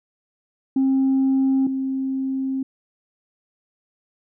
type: tone pair in turn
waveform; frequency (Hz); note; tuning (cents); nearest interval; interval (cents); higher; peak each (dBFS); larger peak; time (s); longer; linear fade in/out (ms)
sine; 267.1 / 266.1; C4 / C4; +36 / +29; unison; 7; first; -14 / -21; first; 0.76-1.67 / 1.67-2.63; second; 5
effects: tanh soft clip ceiling -13 dBFS